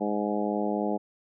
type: harmonic tone with a mistuned harmonic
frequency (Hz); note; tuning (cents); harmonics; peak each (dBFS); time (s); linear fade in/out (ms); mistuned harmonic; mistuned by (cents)
103.83; G#2; 0; 2 / 3 / 4 / 5 / 6 / 7 / 8; -30 / -32 / -33 / -34 / -35 / -35 / -36; 0-0.98; 20; 8; +23
effects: none